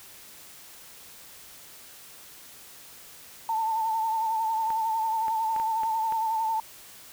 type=tone with vibrato; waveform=sine; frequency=890 Hz; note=A5; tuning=20 cents sharp; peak=-24 dBFS; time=3.49-6.6 s; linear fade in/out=2 ms; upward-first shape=triangle; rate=11 Hz; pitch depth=51 cents each way
type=clicks; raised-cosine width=0.5 ms; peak=-24 dBFS; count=6; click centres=4.704 / 5.282 / 5.563 / 5.599 / 5.834 / 6.123 s
effects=white hiss -48 dBFS RMS until 7.12 s